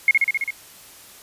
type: tone with echo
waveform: sine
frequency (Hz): 2161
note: C#7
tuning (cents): -45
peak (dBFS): -10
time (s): 0.08-0.11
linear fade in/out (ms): 2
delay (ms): 66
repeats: 6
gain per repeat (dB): -2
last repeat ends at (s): 0.506
effects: white hiss -45 dBFS RMS until 1.22 s + resampled to 32000 Hz